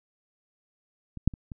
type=clicks; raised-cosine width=5 ms; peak=-26 / -7 / -27 / -26 dBFS; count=4; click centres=1.173 / 1.276 / 1.338 / 1.518 s; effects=none

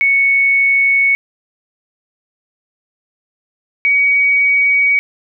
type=tone pair in turn; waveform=sine; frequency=2217 / 2256 Hz; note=C#7 / C#7; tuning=0 / +30 cents; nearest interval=unison; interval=30 cents; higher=second; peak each=-9 dBFS; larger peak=neither; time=0.01-1.15 / 3.85-4.99 s; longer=neither; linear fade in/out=0 ms; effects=none

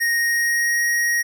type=tone with pitch glide; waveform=square; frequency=1864.7 to 1884.2 Hz; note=A#6 to A#6; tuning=0 to +18 cents; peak=-18 dBFS; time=0-1.23 s; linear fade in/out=20 ms; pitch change=+18 cents; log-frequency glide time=0.15-0.86 s; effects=none

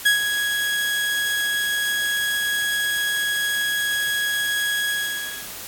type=tone with ADSR envelope; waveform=30% pulse; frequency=1661.2 Hz; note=G#6; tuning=in tune; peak=-10 dBFS; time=0.05-5.49 s; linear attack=12 ms; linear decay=130 ms; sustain=-8 dB; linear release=610 ms; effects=white hiss -35 dBFS RMS until 5.67 s + AAC 64 kbps

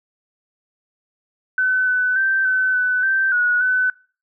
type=tone with pitch steps; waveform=sine; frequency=1514 / 1501 / 1559 / 1519 / 1499 / 1558 / 1459 / 1507 Hz; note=F#6 / F#6 / G6 / F#6 / F#6 / G6 / F#6 / F#6; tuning=+39 / +24 / -10 / +45 / +22 / -11 / -25 / +31 cents; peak=-15 dBFS; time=1.58-3.9 s; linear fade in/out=2 ms; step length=290 ms; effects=noise-tail reverb RT60 0.4 s tail -23 dB re dry

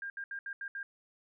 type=tone bursts at uneven times; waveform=sine; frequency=1604 Hz; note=G6; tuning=39 cents sharp; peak=-37 dBFS; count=6; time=0.02-0.1 / 0.17-0.24 / 0.31-0.39 / 0.46-0.53 / 0.61-0.68 / 0.75-0.83 s; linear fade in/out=2 ms; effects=none

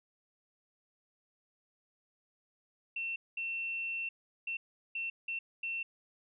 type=tone bursts at uneven times; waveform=sine; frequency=2700 Hz; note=E7; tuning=41 cents sharp; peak=-34 dBFS; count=6; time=2.96-3.16 / 3.37-4.09 / 4.47-4.57 / 4.95-5.1 / 5.28-5.39 / 5.63-5.83 s; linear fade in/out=5 ms; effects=none

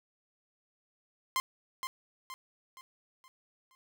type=tone with echo; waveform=sawtooth; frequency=1046.5 Hz; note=C6; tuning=in tune; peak=-24 dBFS; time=1.36-1.4 s; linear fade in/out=0 ms; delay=470 ms; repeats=5; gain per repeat=-7 dB; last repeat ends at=3.75 s; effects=none

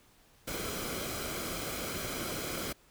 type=noise with comb filter; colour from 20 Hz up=pink; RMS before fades=-37 dBFS; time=0.47-2.73 s; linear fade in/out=10 ms; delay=1.1 ms; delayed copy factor=-0.55; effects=pink hiss -63 dBFS RMS until 2.9 s

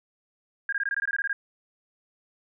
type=tone bursts; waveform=sine; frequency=1620 Hz; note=G#6; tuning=43 cents flat; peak=-24 dBFS; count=12; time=0.69-1.33 s; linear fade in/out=2 ms; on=35 ms; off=20 ms; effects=none

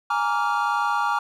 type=chord; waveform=triangle; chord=Bb dominant seventh; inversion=third; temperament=equal with one note detuned; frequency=830.6 / 932.3 / 1157.1 / 1396.9 Hz; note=Ab5 / Bb5 / D6 / F6; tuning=0 / 0 / -26 / 0 cents; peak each=-24 / -24 / -24 / -25 dBFS; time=0.1-1.19 s; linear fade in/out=5 ms; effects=none

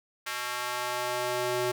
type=tone with high-pass filter sweep; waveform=square; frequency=123.4 Hz; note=B2; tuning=1 cent flat; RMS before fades=-31 dBFS; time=0.26-1.72 s; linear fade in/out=10 ms; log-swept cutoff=1500 to 360 Hz; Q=1.2; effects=none

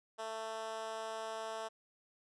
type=tone with high-pass filter; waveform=10% pulse; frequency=221.9 Hz; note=A3; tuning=15 cents sharp; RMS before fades=-42 dBFS; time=0.18-1.69 s; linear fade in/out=20 ms; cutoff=580 Hz; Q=1.8; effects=resampled to 22050 Hz

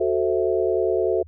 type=chord; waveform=sine; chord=F# half-diminished seventh; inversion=none; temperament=equal; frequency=370 / 440 / 523.3 / 659.3 Hz; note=F#4 / A4 / C5 / E5; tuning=0 / 0 / 0 / 0 cents; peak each=-22 / -23 / -27 / -26 dBFS; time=0-1.23 s; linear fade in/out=10 ms; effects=added 81 Hz sine -42 dBFS peak until 1.27 s

